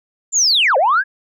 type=linear two-way sweep; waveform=sine; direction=down then up; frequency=7350 to 494 to 1693 Hz; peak=-10 dBFS; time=0.32-1.04 s; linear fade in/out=50 ms; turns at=0.77 s; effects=tanh soft clip ceiling -6 dBFS